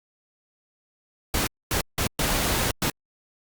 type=noise bursts at uneven times; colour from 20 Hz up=pink; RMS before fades=-24 dBFS; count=5; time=1.34-1.47 / 1.71-1.81 / 1.98-2.07 / 2.19-2.71 / 2.82-2.9 s; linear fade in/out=2 ms; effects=Opus 48 kbps